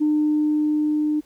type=tone with level ramp; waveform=sine; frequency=302.2 Hz; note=D4; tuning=50 cents sharp; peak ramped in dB=-15 to -18 dBFS; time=0-1.21 s; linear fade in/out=20 ms; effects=tanh soft clip ceiling -12 dBFS + pink hiss -58 dBFS RMS until 1.25 s